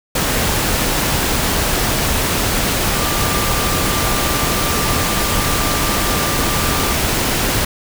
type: tone in noise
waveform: sine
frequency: 1185 Hz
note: D6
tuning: 15 cents sharp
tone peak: -25 dBFS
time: 2.94-6.93 s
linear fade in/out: 5 ms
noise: pink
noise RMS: -17 dBFS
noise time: 0.15-7.65 s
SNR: -11 dB
effects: none